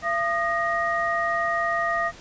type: tone cluster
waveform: sine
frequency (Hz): 679 / 1227 / 1878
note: F5 / D#6 / A#6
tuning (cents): -49 / -25 / +12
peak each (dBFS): -26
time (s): 0.02-2.12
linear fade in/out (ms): 50
effects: pink hiss -45 dBFS RMS until 2.2 s + resampled to 16000 Hz

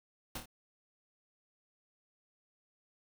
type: noise with echo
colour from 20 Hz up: pink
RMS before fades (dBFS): -40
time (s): 0.35-0.38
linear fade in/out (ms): 5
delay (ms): 26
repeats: 3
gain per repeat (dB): -5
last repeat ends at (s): 0.458
effects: none

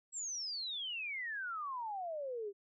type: exponential sweep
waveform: sine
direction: down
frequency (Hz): 7800 to 387.2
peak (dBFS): -38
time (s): 0.12-2.53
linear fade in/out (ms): 50
effects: none

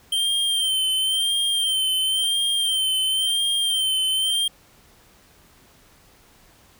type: tone with vibrato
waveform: square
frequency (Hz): 3136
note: G7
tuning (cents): 0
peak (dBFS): -20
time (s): 0.12-4.48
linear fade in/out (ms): 5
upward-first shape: sine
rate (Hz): 0.96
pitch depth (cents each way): 43
effects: pink hiss -54 dBFS RMS until 6.79 s

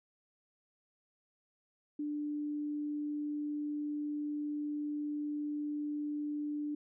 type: tone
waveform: sine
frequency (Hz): 295.8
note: D4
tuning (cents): +13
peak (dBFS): -34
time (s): 1.99-6.75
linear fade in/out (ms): 5
effects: none

